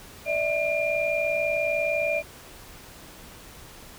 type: tone cluster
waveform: sine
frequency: 590 / 650 / 2398 Hz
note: D5 / E5 / D7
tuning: +8 / -24 / +36 cents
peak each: -27 dBFS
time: 0.25-2.23 s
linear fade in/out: 50 ms
effects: pink hiss -46 dBFS RMS until 3.98 s